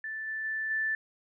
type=tone with level steps; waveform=sine; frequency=1760 Hz; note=A6; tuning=in tune; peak=-34 / -32 / -30 / -27 dBFS; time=0.04-0.95 s; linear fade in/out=2 ms; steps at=0.27 / 0.44 / 0.7 s; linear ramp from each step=10 ms; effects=none